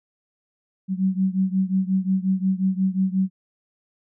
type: beating tone pair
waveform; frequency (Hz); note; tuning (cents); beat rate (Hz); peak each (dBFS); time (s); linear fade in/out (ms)
sine; 187.4 / 193; F#3 / G3; +22 / -27; 5.6; -21 / -23; 0.88-3.3; 50
effects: none